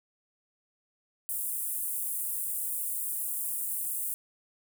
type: high-pass noise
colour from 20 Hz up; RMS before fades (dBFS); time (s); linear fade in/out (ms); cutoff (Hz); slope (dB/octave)
pink; -33; 1.29-4.14; 0; 8800; 48
effects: none